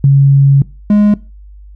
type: tone pair in turn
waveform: sine / triangle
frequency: 138.59 / 207.7 Hz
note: C#3 / G#3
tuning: 0 / 0 cents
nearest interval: perfect fifth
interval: 700 cents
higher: second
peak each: -3 dBFS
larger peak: neither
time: 0.04-0.62 / 0.9-1.14 s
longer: first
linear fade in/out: 2 ms
effects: noise-tail reverb RT60 0.3 s tail -21 dB re dry + added 50 Hz sine -32 dBFS peak until 1.75 s